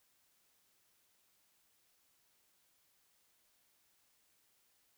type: silence
effects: white hiss -74 dBFS RMS until 4.97 s